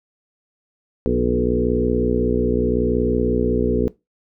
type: harmonic tone with a mistuned harmonic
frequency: 60.8 Hz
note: B1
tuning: 26 cents flat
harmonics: 1 / 2 / 3 / 4 / 5 / 6 / 7 / 8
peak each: -25 / -28 / -26 / -22 / -28 / -24 / -22 / -26 dBFS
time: 1.06-3.88 s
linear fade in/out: 0 ms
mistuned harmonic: 7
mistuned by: +19 cents
effects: noise-tail reverb RT60 0.2 s tail -19 dB re dry